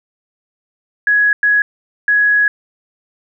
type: tone bursts at uneven times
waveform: sine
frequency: 1673 Hz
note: G#6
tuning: 12 cents sharp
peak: -9 dBFS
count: 3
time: 1.07-1.33 / 1.43-1.62 / 2.08-2.48 s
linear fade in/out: 2 ms
effects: none